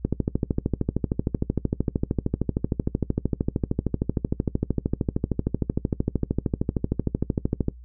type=click train; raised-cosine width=3 ms; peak=-9 dBFS; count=101; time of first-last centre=0.05-7.684 s; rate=13.1 Hz; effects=noise-tail reverb RT60 0.1 s tail -19 dB re dry + added 60 Hz sine -41 dBFS peak until 7.84 s